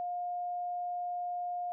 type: tone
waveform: sine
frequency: 710 Hz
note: F5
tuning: 28 cents sharp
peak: -33 dBFS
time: 0-1.72 s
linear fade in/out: 0 ms
effects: none